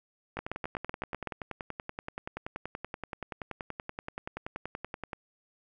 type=two click trains; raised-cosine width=0.5 ms; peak=-21 / -18 dBFS; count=51 / 8; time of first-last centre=0.37-5.132 / 0.39-1.273 s; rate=10.5 / 7.93 Hz; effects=none